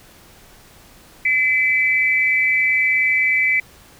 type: tone pair together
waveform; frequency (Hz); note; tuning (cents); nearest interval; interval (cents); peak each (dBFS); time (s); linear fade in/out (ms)
sine; 2031 / 2312; B6 / D7; +48 / -28; major second; 224; -17; 1.25-3.6; 5
effects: pink hiss -47 dBFS RMS until 3.99 s